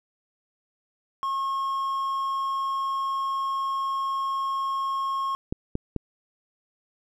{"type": "tone", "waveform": "triangle", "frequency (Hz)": 1084, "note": "C#6", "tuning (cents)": -39, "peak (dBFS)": -23, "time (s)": [1.23, 5.35], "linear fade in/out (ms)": 0}
{"type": "clicks", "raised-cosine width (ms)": 3, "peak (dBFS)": -14, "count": 3, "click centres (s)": [5.525, 5.754, 5.963]}
{"effects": []}